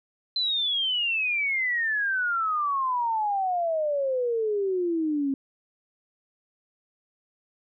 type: exponential sweep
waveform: sine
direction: down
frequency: 4092 to 267.9 Hz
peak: -23 dBFS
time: 0.36-5.34 s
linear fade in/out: 2 ms
effects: none